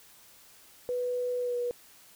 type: tone with pitch glide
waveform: sine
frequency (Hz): 493.9 to 485.1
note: B4 to B4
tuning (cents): 0 to -31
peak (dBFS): -28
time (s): 0.89-1.71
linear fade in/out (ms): 0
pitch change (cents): -31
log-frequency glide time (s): 1.39-1.57
effects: white hiss -56 dBFS RMS until 2.15 s